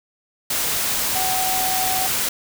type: tone in noise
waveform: sine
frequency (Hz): 750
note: F#5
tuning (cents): +23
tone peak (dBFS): -23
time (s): 1.15-2.07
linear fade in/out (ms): 5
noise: white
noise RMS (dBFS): -22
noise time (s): 0.5-2.29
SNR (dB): -4
effects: none